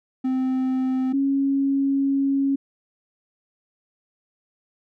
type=tone pair in turn; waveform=triangle / sine; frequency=259.5 / 274.9 Hz; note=C4 / C#4; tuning=-14 / -14 cents; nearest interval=minor second; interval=100 cents; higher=second; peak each=-18 dBFS; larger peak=neither; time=0.24-1.13 / 1.13-2.56 s; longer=second; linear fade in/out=10 ms; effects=none